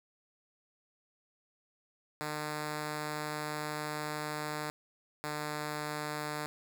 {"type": "tone pair in turn", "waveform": "5% pulse", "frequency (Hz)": [151.1, 150.34], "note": ["D3", "D3"], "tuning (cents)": [50, 41], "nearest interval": "unison", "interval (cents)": 9, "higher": "first", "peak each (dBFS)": -24, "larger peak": "neither", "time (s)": [[2.21, 4.7], [5.24, 6.46]], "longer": "first", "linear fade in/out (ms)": 0, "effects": []}